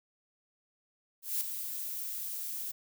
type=noise with ADSR envelope; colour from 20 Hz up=violet; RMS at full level=-30 dBFS; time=1.22-2.72 s; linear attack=190 ms; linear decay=4 ms; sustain=-8 dB; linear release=14 ms; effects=none